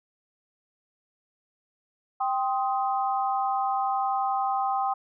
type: chord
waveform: sine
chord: C minor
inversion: second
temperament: just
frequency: 784.9 / 1046.5 / 1255.8 Hz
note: G5 / C6 / Eb6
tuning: +2 / 0 / +16 cents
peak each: -25 / -31 / -31 dBFS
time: 2.2-4.94 s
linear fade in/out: 10 ms
effects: none